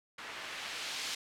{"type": "noise with low-pass filter sweep", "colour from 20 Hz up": "blue", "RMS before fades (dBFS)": -41, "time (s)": [0.18, 1.15], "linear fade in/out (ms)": 5, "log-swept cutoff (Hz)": [1700, 4400], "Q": 0.92, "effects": []}